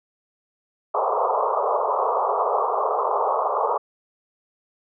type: band-pass noise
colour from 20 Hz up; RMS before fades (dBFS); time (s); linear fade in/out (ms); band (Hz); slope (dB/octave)
white; -22; 0.94-3.78; 10; 410 to 1200; 96
effects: none